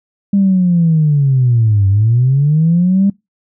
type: linear two-way sweep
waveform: sine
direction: down then up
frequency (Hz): 201.5 to 95.8 to 201.5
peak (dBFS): -7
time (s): 0.33-3.1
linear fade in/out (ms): 5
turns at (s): 1.88
effects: noise-tail reverb RT60 0.2 s tail -25 dB re dry + tanh soft clip ceiling -3 dBFS